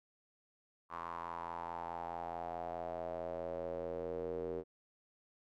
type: tone with band-pass filter sweep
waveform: square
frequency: 42.35 Hz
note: E1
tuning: 48 cents sharp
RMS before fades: -42 dBFS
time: 0.89-4.64 s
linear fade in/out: 50 ms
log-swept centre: 1100 to 430 Hz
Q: 5.4
effects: none